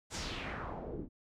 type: noise with low-pass filter sweep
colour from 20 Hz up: pink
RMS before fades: -41 dBFS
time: 0.1-1.09 s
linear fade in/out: 50 ms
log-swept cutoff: 8100 to 250 Hz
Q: 2.2
effects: none